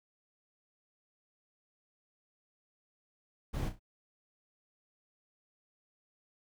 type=noise with echo; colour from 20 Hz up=brown; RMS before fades=-34 dBFS; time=3.53-3.7 s; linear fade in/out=20 ms; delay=32 ms; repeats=3; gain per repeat=-9 dB; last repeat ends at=3.796 s; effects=none